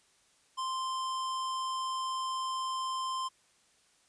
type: tone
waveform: square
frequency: 1044 Hz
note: C6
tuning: 4 cents flat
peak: -33 dBFS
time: 0.57-3.29 s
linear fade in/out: 20 ms
effects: white hiss -67 dBFS RMS until 4.08 s + resampled to 22050 Hz